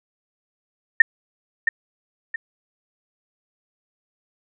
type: tone with echo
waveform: sine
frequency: 1816 Hz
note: A#6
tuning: 46 cents flat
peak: -5 dBFS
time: 1-1.02 s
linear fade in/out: 5 ms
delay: 670 ms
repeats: 2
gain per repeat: -9 dB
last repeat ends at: 2.36 s
effects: none